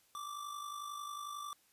square tone with amplitude modulation, 1170 Hz, D6, 7 cents flat, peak -40 dBFS, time 0.15-1.53 s, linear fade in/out 0 ms, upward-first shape sine, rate 51.1 Hz, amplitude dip 55%, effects white hiss -70 dBFS RMS until 1.72 s + resampled to 32000 Hz

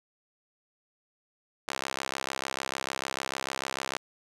sawtooth tone with high-pass filter, 66.7 Hz, C2, 34 cents sharp, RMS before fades -35 dBFS, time 1.68-3.98 s, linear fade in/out 0 ms, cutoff 750 Hz, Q 0.55, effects low-pass 9000 Hz 12 dB/octave

